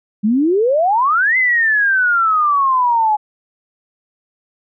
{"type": "exponential two-way sweep", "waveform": "sine", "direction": "up then down", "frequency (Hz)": [200, 2075, 834], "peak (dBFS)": -11, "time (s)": [0.23, 3.17], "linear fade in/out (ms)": 20, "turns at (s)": 1.37, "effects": []}